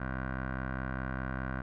15% pulse tone with low-pass filter, 64.9 Hz, C2, 13 cents flat, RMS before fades -36 dBFS, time 0-1.62 s, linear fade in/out 5 ms, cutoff 1500 Hz, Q 4.3, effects none

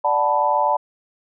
sine chord, B minor seventh, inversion first, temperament equal, 587.3 / 740 / 880 / 987.8 Hz, D5 / F#5 / A5 / B5, 0 / 0 / 0 / 0 cents, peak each -22 / -24 / -19 / -21 dBFS, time 0.04-0.77 s, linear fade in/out 10 ms, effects none

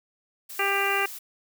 blue noise, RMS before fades -39 dBFS, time 0.49-1.19 s, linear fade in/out 10 ms
harmonic tone, 396.4 Hz, G4, 19 cents sharp, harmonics 1 / 2 / 3 / 4 / 5 / 6 / 7, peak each -30 / -30 / -30 / -30 / -30 / -30 / -30 dBFS, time 0.59-1.06 s, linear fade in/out 5 ms
effects none

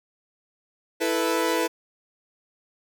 sawtooth chord, E suspended fourth, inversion none, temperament equal, 329.6 / 440 / 493.9 Hz, E4 / A4 / B4, 0 / 0 / 0 cents, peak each -22 / -24 / -22 dBFS, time 1-1.68 s, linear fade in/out 20 ms, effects none

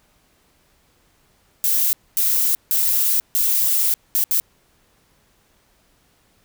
violet noise bursts at uneven times, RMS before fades -18 dBFS, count 6, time 1.64-1.93 / 2.17-2.55 / 2.71-3.2 / 3.35-3.94 / 4.15-4.24 / 4.31-4.4 s, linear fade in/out 0 ms, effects pink hiss -60 dBFS RMS until 6.44 s

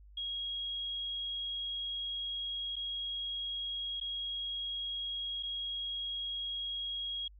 sine tone with dropouts, 3290 Hz, G#7, 17 cents flat, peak -35 dBFS, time 0.17-7.28 s, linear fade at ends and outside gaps 5 ms, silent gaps 2.758-2.764 / 4.001-4.011 / 5.427-5.432 s, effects added 50 Hz sine -53 dBFS peak until 7.39 s

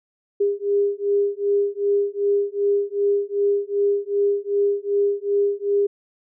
sine beating tone pair, 403 / 405.6 Hz, G4 / G#4, +48 / -41 cents, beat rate 2.6 Hz, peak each -21 dBFS, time 0.4-5.87 s, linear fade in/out 10 ms, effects none

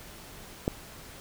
click, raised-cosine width 2 ms, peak -12 dBFS, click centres 0.679 s, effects pink hiss -47 dBFS RMS until 1.2 s

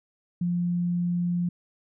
sine tone, 175 Hz, F3, 4 cents sharp, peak -23 dBFS, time 0.41-1.49 s, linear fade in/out 5 ms, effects none

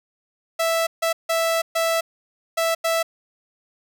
sawtooth tone bursts at uneven times, 659.3 Hz, E5, in tune, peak -15 dBFS, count 6, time 0.59-0.87 / 1.02-1.13 / 1.29-1.62 / 1.75-2.01 / 2.57-2.75 / 2.84-3.03 s, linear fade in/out 10 ms, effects none

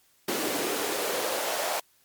pink noise with high-pass filter sweep, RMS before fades -29 dBFS, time 0.28-1.8 s, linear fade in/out 5 ms, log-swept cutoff 290 to 670 Hz, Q 2.4, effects white hiss -64 dBFS RMS until 2.04 s + MP3 96 kbps

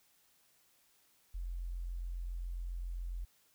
sine tone, 43.65 Hz, F1, in tune, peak -37 dBFS, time 1.34-3.25 s, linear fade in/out 10 ms, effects white hiss -70 dBFS RMS until 3.54 s

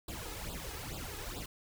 pink noise with flanger, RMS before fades -42 dBFS, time 0.08-1.46 s, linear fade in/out 5 ms, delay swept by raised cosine 0.24 to 2.44 ms, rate 2.3 Hz, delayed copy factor +0.85, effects none

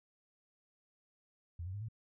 sine tone with pitch steps, 85 / 93.23 / 102.26 / 112.16 Hz, F2 / F#2 / G#2 / A2, -46 / +14 / -26 / +34 cents, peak -39 dBFS, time 1.59-1.886 s, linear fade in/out 5 ms, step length 74 ms, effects none

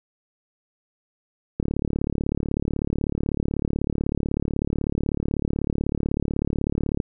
click train, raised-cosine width 3 ms, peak -11 dBFS, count 196, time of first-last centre 1.6-7.002 s, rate 36.1 Hz, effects none

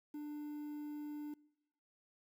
triangle tone with quantisation, 296.8 Hz, D4, 18 cents sharp, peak -40 dBFS, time 0.14-1.34 s, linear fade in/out 5 ms, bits 11, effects noise-tail reverb RT60 0.8 s tail -23 dB re dry

